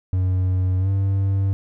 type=tone with pitch glide; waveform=triangle; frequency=92.5 to 97.49 Hz; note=F#2 to G2; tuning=0 to -9 cents; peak=-15 dBFS; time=0.13-1.53 s; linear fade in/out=0 ms; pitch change=+91 cents; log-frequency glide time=0.79-0.89 s; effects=none